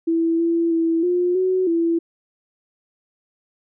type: tone with pitch steps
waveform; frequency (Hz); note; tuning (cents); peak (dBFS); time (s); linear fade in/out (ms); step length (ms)
sine; 330.3 / 335.4 / 329.4 / 355.6 / 371.9 / 334.3; E4 / E4 / E4 / F4 / F#4 / E4; +4 / +30 / -1 / +31 / +9 / +24; -16; 0.07-1.99; 10; 320
effects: none